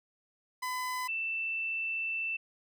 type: tone pair in turn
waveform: 30% pulse / sine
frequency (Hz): 1008 / 2664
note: B5 / E7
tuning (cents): +35 / +18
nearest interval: octave + perfect fourth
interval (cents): 1683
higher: second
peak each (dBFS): -30 / -31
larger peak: first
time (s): 0.62-1.08 / 1.08-2.37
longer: second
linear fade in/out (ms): 10
effects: none